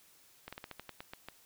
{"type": "slowing click train", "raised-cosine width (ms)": 0.3, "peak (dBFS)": -27, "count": 10, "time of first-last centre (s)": [0.48, 1.286], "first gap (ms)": 46, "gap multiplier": 1.16, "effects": ["white hiss -63 dBFS RMS until 1.45 s"]}